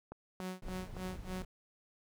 click train, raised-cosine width 1 ms, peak -31 dBFS, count 4, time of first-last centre 0.12-0.967 s, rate 3.54 Hz
sawtooth tone with tremolo, 185 Hz, F#3, in tune, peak -34 dBFS, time 0.4-1.42 s, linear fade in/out 0 ms, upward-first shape sine, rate 3.4 Hz, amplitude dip 100%
brown noise, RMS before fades -46 dBFS, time 0.62-1.45 s, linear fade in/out 5 ms
effects none

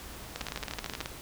two click trains, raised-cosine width 0.2 ms, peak -17 / -17 dBFS, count 9 / 14, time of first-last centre 0.41-1.012 / 0.36-1.059 s, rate 13.3 / 18.6 Hz, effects added 54 Hz sine -51 dBFS peak until 1.21 s + pink hiss -45 dBFS RMS until 1.21 s

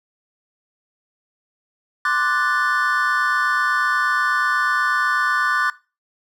triangle chord, D dominant seventh, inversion third, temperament equal, 1046.5 / 1174.7 / 1480 / 1760 Hz, C6 / D6 / F#6 / A6, 0 / 0 / 0 / 0 cents, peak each -25 / -20 / -19 / -21 dBFS, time 2.05-5.7 s, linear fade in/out 2 ms, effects noise-tail reverb RT60 0.3 s tail -19 dB re dry

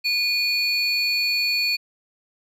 triangle tone pair together, 2450 / 4429 Hz, D#7 / C#8, -27 / -2 cents, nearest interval minor seventh, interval 1025 cents, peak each -21 dBFS, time 0.04-1.77 s, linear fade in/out 20 ms, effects none

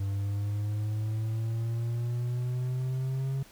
triangle exponential sweep, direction up, 98 to 136 Hz, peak -26 dBFS, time 0-3.43 s, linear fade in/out 5 ms, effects pink hiss -55 dBFS RMS until 3.51 s

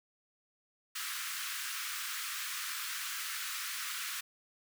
pink high-pass noise, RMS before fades -39 dBFS, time 0.95-4.21 s, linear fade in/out 10 ms, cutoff 1200 Hz, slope 48 dB/octave, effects none

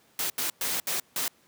white noise bursts at uneven times, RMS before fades -29 dBFS, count 5, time 0.19-0.3 / 0.38-0.5 / 0.61-0.8 / 0.87-1 / 1.16-1.28 s, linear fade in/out 2 ms, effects pink hiss -62 dBFS RMS until 1.47 s + high-pass 150 Hz 12 dB/octave

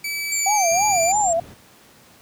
sawtooth tone with pitch glide, 2300 to 2362 Hz, D7 to D7, -37 to +9 cents, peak -21 dBFS, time 0.04-1.12 s, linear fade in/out 5 ms, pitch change +46 cents, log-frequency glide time 0.54-0.75 s
sine linear two-way sweep, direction down then up, 7459 to 6272 to 7459 Hz, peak -21 dBFS, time 0.32-1.33 s, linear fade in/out 2 ms, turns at 0.6 s
sine tone with vibrato, 749 Hz, F#5, 21 cents sharp, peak -17 dBFS, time 0.46-1.4 s, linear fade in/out 5 ms, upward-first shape sine, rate 3.1 Hz, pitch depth 220 cents each way
brown noise, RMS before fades -35 dBFS, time 0.71-1.54 s, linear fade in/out 5 ms
effects pink hiss -50 dBFS RMS until 2.21 s + high-pass 100 Hz 12 dB/octave

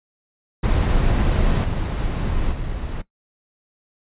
brown noise with level steps, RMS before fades -17 / -22 / -27 dBFS, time 0.63-3.02 s, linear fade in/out 10 ms, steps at 1.64 / 2.52 s, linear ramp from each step 2 ms, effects noise-tail reverb RT60 0.1 s tail -17 dB re dry + resampled to 8000 Hz

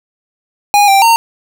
square tone with pitch steps, 820 / 785 / 918 Hz, G#5 / G5 / A#5, -22 / +2 / -27 cents, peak -6 dBFS, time 0.74-1.16 s, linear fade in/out 0 ms, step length 140 ms, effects none

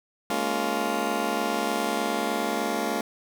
15% pulse chord, Bb minor seventh, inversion third, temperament just, 209.8 / 233.1 / 279.7 / 349.6 Hz, Ab3 / Bb3 / Db4 / F4, +18 / 0 / +16 / +2 cents, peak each -25 dBFS, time 0.3-3.01 s, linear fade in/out 2 ms, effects none

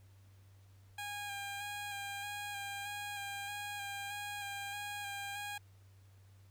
15% pulse tone with vibrato, 811 Hz, G#5, 41 cents flat, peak -34 dBFS, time 0.98-5.58 s, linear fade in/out 5 ms, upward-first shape square, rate 1.6 Hz, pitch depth 19 cents each way, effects added 97 Hz sine -58 dBFS peak until 6.5 s + pink hiss -71 dBFS RMS until 6.5 s

